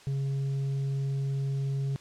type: tone with tanh clipping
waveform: sine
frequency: 137.2 Hz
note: C#3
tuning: 17 cents flat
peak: -28 dBFS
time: 0.07-1.96 s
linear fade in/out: 0 ms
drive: 4 dB
effects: white hiss -53 dBFS RMS until 2 s + low-pass 6000 Hz 12 dB/octave